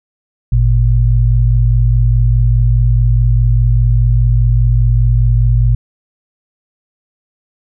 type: tone pair together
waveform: sine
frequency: 52.32 / 117.2 Hz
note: G#1 / A#2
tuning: +14 / +10 cents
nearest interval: octave + major second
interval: 1396 cents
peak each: -10 dBFS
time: 0.52-5.75 s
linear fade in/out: 5 ms
effects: none